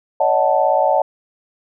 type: chord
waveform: sine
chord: D# half-diminished seventh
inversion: third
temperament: equal with one note detuned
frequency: 564.7 / 622.3 / 740 / 880 Hz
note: C#5 / D#5 / F#5 / A5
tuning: +32 / 0 / 0 / 0 cents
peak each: -18 dBFS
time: 0.2-1.02 s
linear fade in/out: 5 ms
effects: none